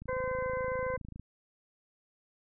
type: click train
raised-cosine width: 5 ms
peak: -32 dBFS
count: 33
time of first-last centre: 0.02-1.196 s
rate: 27.2 Hz
type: harmonic tone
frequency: 513 Hz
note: C5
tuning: 34 cents flat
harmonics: 1 / 2 / 3 / 4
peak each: -32 / -38 / -42 / -44 dBFS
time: 0.08-0.97 s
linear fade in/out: 10 ms
effects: none